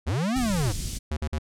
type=linear two-way sweep; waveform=square; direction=up then down; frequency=62.4 to 267.5 to 93.7 Hz; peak=-24 dBFS; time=0.06-0.73 s; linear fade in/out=20 ms; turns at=0.37 s
type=band-stop noise; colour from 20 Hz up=pink; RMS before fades=-30 dBFS; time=0.35-0.99 s; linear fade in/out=20 ms; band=170 to 5400 Hz; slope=12 dB/octave
type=tone bursts; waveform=square; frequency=75.9 Hz; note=D#2; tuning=42 cents flat; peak=-26 dBFS; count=3; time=1.11-1.385 s; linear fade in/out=5 ms; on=59 ms; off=49 ms
effects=low-pass 9000 Hz 12 dB/octave